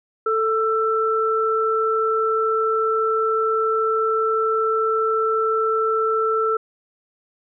sine tone pair together, 441.9 / 1333 Hz, A4 / E6, +7 / +19 cents, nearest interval octave + perfect fifth, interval 1912 cents, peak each -20 dBFS, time 0.26-6.57 s, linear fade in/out 5 ms, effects none

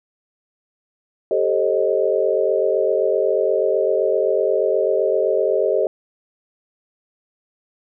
sine chord, A half-diminished seventh, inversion third, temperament equal with one note detuned, 392 / 440 / 535.2 / 622.3 Hz, G4 / A4 / C5 / Eb5, 0 / 0 / +39 / 0 cents, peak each -21 dBFS, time 1.31-5.87 s, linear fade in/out 2 ms, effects none

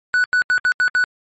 triangle tone bursts at uneven times, 1483 Hz, F#6, 4 cents sharp, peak -11 dBFS, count 6, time 0.14-0.24 / 0.33-0.42 / 0.5-0.58 / 0.65-0.72 / 0.8-0.88 / 0.95-1.04 s, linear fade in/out 0 ms, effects MP3 32 kbps

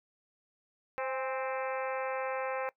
harmonic tone with a mistuned harmonic, 261.6 Hz, C4, in tune, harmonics 2 / 3 / 4 / 5 / 6 / 7 / 8 / 9 / 10, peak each -35 / -39 / -41 / -43 / -45 / -46 / -47 / -48 / -49 dBFS, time 0.98-2.69 s, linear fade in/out 0 ms, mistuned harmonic 3, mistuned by +47 cents, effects noise-tail reverb RT60 0.1 s tail -21 dB re dry

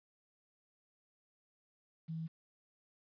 sine tone with quantisation, 162 Hz, E3, 30 cents flat, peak -38 dBFS, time 2.08-2.28 s, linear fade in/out 20 ms, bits 11, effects resampled to 11025 Hz

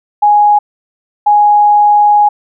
sine tone pair in turn, 830.6 / 830.6 Hz, G#5 / G#5, 0 / 0 cents, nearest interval unison, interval 0 cents, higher neither, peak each -4 dBFS, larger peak neither, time 0.22-0.59 / 1.26-2.29 s, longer second, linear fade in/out 10 ms, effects none

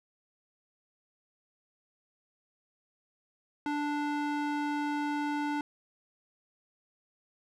square tone with band-pass filter, 293.7 Hz, D4, in tune, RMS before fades -32 dBFS, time 3.66-5.61 s, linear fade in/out 2 ms, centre 880 Hz, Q 0.66, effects none

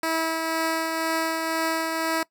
10% pulse tone with tremolo, 324.3 Hz, E4, 28 cents flat, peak -14 dBFS, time 0.03-2.23 s, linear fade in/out 2 ms, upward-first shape triangle, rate 2 Hz, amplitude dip 35%, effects noise-tail reverb RT60 0.1 s tail -22 dB re dry

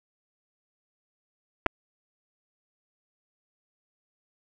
clicks, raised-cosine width 0.5 ms, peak -7 dBFS, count 2, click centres 1.662 / 1.665 s, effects none

